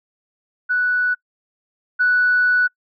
sine tone pair in turn, 1480 / 1480 Hz, F#6 / F#6, 0 / 0 cents, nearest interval unison, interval 0 cents, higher neither, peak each -15 / -12 dBFS, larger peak second, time 0.69-1.15 / 1.99-2.68 s, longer second, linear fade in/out 20 ms, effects noise-tail reverb RT60 0.1 s tail -26 dB re dry + tanh soft clip ceiling -8 dBFS

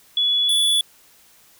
sine / square tone pair in turn, 3405 / 3435 Hz, G#7 / A7, +42 / -42 cents, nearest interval unison, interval 16 cents, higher second, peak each -16 dBFS, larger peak neither, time 0.17-0.49 / 0.49-0.81 s, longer neither, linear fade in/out 2 ms, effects white hiss -53 dBFS RMS until 1.59 s

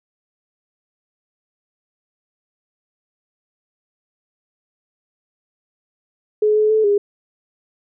sine tone with pitch steps, 424.8 / 428 / 435.6 / 407.6 Hz, G#4 / A4 / A4 / G#4, +39 / -48 / -17 / -32 cents, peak -12 dBFS, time 6.42-6.98 s, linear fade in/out 5 ms, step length 140 ms, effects none

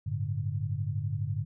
sine chord, G suspended second, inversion none, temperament equal with one note detuned, 98 / 110 / 144.48 Hz, G2 / A2 / D3, 0 / 0 / -28 cents, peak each -33 / -33 / -34 dBFS, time 0.06-1.45 s, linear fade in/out 10 ms, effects none

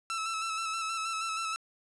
sawtooth tone with vibrato, 1318.5 Hz, E6, in tune, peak -28 dBFS, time 0.1-1.56 s, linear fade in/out 0 ms, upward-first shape square, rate 6.3 Hz, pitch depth 26 cents each way, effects resampled to 24000 Hz + 10-bit

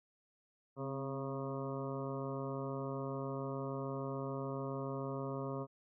harmonic tone with a mistuned harmonic, 136.4 Hz, C#3, 28 cents flat, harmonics 1 / 2 / 3 / 4 / 5 / 7 / 8 / 9, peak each -42 / -44 / -44 / -45 / -50 / -51 / -50 / -51 dBFS, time 0.76-5.67 s, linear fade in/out 50 ms, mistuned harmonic 2, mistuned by -39 cents, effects none

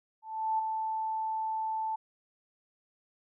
sine tone with ADSR envelope, 880 Hz, A5, in tune, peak -25 dBFS, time 0.22-1.96 s, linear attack 370 ms, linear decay 5 ms, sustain -5 dB, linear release 9 ms, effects none

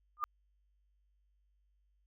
sine tone with exponential growth, 1212 Hz, D#6, 46 cents flat, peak -26 dBFS, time 0.17-0.24 s, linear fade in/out 0 ms, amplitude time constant 15 ms, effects added 50 Hz sine -70 dBFS peak until 2.06 s

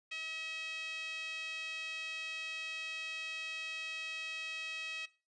5% pulse tone with band-pass filter, 640 Hz, D#5, 49 cents sharp, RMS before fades -42 dBFS, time 0.11-5.06 s, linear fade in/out 10 ms, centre 2600 Hz, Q 3.4, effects noise-tail reverb RT60 0.3 s tail -17 dB re dry + resampled to 22050 Hz

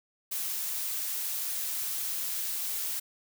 blue noise, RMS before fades -33 dBFS, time 0.31-3 s, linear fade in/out 10 ms, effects none

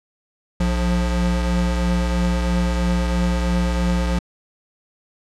square tone pair together, 60.01 / 177 Hz, B1 / F3, -49 / +23 cents, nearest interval octave + perfect fifth, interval 1872 cents, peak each -20 / -22 dBFS, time 0.6-4.19 s, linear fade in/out 5 ms, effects low-pass 8000 Hz 12 dB/octave

